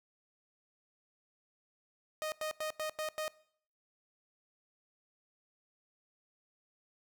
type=tone bursts; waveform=sawtooth; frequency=620 Hz; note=D#5; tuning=6 cents flat; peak=-31 dBFS; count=6; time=2.22-3.28 s; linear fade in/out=0 ms; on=100 ms; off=92 ms; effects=noise-tail reverb RT60 0.6 s tail -21 dB re dry